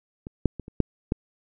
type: clicks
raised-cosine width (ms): 3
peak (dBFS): -23 / -6 / -21 / -27 / -6 / -10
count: 6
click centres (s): 0.269 / 0.457 / 0.597 / 0.681 / 0.803 / 1.121
effects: none